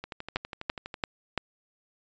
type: two click trains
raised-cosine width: 0.3 ms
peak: -11 / -21 dBFS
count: 4 / 12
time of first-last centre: 0.36-1.377 / 0.04-0.942 s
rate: 2.95 / 12.2 Hz
effects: resampled to 16000 Hz